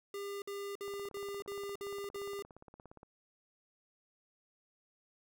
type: tone bursts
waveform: square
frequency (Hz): 401.3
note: G4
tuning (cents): +41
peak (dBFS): -40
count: 7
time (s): 0.14-2.424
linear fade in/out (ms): 2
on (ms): 280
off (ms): 54
type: click train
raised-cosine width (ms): 1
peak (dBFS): -39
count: 38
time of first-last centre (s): 0.88-3.031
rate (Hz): 17.2
effects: none